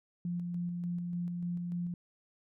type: tone with tremolo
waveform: sine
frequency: 174.61 Hz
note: F3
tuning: in tune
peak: -32 dBFS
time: 0.25-1.94 s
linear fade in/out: 2 ms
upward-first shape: square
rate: 3.4 Hz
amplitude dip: 25%
effects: none